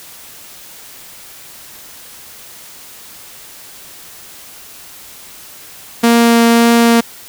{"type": "tone with vibrato", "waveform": "sawtooth", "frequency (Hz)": 233.1, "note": "A#3", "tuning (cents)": 0, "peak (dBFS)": -3, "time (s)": [6.03, 7.01], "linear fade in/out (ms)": 10, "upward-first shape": "triangle", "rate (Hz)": 1.8, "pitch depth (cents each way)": 8, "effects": ["white hiss -36 dBFS RMS until 7.28 s"]}